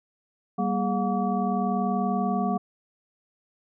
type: tone cluster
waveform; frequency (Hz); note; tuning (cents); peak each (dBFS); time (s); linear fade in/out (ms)
sine; 194.5 / 234.9 / 417.5 / 718 / 1145; G3 / A#3 / G#4 / F5 / D6; -13 / +13 / +9 / +48 / -44; -26 / -29 / -34 / -28 / -34; 0.58-2.58; 10
effects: none